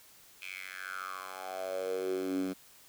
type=tone with high-pass filter sweep; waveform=10% pulse; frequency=93.9 Hz; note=F#2; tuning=26 cents sharp; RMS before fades=-37 dBFS; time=0.41-2.54 s; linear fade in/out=20 ms; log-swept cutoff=2600 to 230 Hz; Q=6.5; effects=white hiss -58 dBFS RMS until 2.88 s